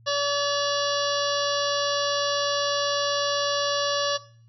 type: harmonic tone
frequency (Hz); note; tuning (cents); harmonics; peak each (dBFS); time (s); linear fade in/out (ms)
572; D5; -46; 1 / 2 / 3 / 5 / 6 / 7 / 8 / 9 / 10; -26 / -29 / -31 / -33 / -34 / -34 / -35 / -36 / -36; 0.06-4.18; 20
effects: noise-tail reverb RT60 0.5 s tail -18 dB re dry + added 115 Hz sine -51 dBFS peak until 4.48 s